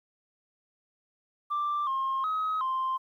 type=tone with pitch steps; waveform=sine; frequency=1178 / 1068 / 1270 / 1047 Hz; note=D6 / C6 / D#6 / C6; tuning=+5 / +35 / +35 / +1 cents; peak=-25 dBFS; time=1.5-2.98 s; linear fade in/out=20 ms; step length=370 ms; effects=tanh soft clip ceiling -24 dBFS + 11-bit